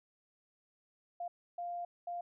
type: tone bursts at uneven times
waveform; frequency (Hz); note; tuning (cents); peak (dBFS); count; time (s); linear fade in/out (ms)
sine; 698.5; F5; 0; -37; 3; 1.2-1.28 / 1.58-1.85 / 2.07-2.21; 5
effects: none